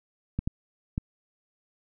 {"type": "clicks", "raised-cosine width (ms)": 5, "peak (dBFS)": -15, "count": 3, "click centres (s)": [0.39, 0.475, 0.979], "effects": []}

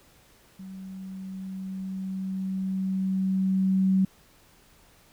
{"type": "tone with level ramp", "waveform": "sine", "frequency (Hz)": 190, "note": "F#3", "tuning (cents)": 46, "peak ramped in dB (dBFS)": [-38, -18], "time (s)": [0.59, 4.05], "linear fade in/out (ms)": 5, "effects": ["pink hiss -58 dBFS RMS until 5.12 s"]}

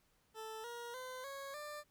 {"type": "tone with pitch steps", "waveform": "20% pulse", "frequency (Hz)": [440, 474.3, 511.3, 551.2, 594.2], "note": ["A4", "A#4", "C5", "C#5", "D5"], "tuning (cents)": [0, 30, -40, -10, 20], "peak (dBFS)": -40, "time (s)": [0.34, 1.84], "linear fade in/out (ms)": 50, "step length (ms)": 300, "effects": ["pink hiss -75 dBFS RMS until 1.9 s"]}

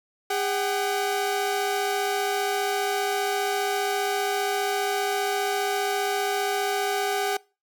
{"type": "tone pair together", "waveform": "sawtooth", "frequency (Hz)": [405.5, 756], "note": ["G#4", "F#5"], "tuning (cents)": [-41, 37], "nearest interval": "major seventh", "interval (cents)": 1078, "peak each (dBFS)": [-23, -23], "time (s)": [0.3, 7.37], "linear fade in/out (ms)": 5, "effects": ["noise-tail reverb RT60 0.3 s tail -23 dB re dry"]}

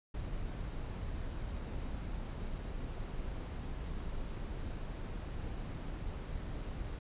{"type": "noise", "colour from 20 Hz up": "brown", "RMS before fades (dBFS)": -40, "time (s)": [0.14, 6.99], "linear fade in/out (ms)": 5, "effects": ["resampled to 8000 Hz"]}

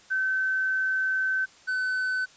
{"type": "tone pair in turn", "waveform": ["sine", "triangle"], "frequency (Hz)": [1534, 1513.8], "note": ["G6", "F#6"], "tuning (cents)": [-38, 39], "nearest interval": "unison", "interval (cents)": 23, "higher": "first", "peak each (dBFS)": -23, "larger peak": "neither", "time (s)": [[0.1, 1.46], [1.67, 2.26]], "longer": "first", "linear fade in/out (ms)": 20, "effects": ["white hiss -54 dBFS RMS until 2.36 s", "resampled to 16000 Hz"]}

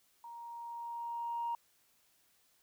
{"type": "tone with level ramp", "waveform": "sine", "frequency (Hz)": 938, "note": "A#5", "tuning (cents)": 11, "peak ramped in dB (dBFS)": [-46, -32], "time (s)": [0.24, 1.55], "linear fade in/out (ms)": 2, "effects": ["tanh soft clip ceiling -29 dBFS", "white hiss -71 dBFS RMS until 2.62 s"]}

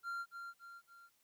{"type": "tone with echo", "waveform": "triangle", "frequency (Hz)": 1384, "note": "F6", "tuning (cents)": -16, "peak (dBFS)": -37, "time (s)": [0.03, 0.26], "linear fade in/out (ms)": 50, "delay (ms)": 280, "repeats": 3, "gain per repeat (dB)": -6, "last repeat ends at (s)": 1.1, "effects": ["white hiss -75 dBFS RMS until 1.23 s"]}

